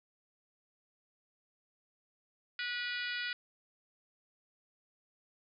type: harmonic tone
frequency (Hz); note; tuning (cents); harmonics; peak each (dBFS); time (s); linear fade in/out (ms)
487.4; B4; -23; 3 / 4 / 5 / 6 / 7 / 8 / 9 / 10; -39 / -41 / -43 / -45 / -46 / -47 / -48 / -49; 2.59-3.33; 2
effects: none